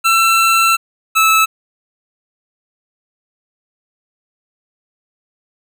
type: tone pair in turn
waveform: 25% pulse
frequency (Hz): 1342 / 1306.8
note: E6 / E6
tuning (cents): +31 / -15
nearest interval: unison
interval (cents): 46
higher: first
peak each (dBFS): -6 / -5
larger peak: second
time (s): 0.04-0.77 / 1.15-1.46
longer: first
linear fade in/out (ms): 20
effects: none